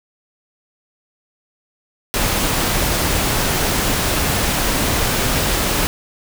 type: noise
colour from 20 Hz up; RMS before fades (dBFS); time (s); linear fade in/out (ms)
pink; -18; 2.14-5.87; 0
effects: none